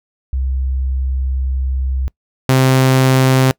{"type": "tone pair in turn", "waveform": ["sine", "sawtooth"], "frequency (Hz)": [65.5, 131], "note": ["C2", "C3"], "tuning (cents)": [2, 2], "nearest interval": "octave", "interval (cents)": 1200, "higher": "second", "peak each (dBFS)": [-15, -5], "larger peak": "second", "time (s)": [[0.33, 2.08], [2.49, 3.51]], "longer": "first", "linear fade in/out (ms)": 0, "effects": ["noise-tail reverb RT60 0.1 s tail -24 dB re dry"]}